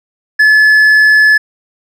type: tone with hard clipping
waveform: sine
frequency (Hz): 1721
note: A6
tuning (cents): -39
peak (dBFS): -5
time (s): 0.39-1.38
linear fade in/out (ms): 10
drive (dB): 3
effects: none